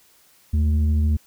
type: tone pair together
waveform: sine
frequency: 77.78 / 220 Hz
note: D#2 / A3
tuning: 0 / 0 cents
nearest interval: octave + tritone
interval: 1800 cents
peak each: -15 / -26 dBFS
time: 0.53-1.17 s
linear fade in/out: 10 ms
effects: tanh soft clip ceiling -12 dBFS + white hiss -56 dBFS RMS until 1.26 s